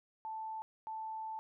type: tone bursts at uneven times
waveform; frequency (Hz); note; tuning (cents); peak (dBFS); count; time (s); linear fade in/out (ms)
sine; 880; A5; 0; -39; 2; 0.25-0.62 / 0.87-1.39; 0
effects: none